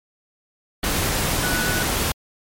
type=tone in noise; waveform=sine; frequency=1480 Hz; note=F#6; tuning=in tune; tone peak=-25 dBFS; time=1.43-1.83 s; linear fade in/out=5 ms; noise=pink; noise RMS=-22 dBFS; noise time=0.83-2.12 s; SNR=-6 dB; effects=MP3 64 kbps